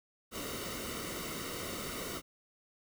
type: noise with comb filter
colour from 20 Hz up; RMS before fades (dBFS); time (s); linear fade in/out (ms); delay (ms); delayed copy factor
pink; -40; 0.31-2.22; 50; 1.2; -0.7
effects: none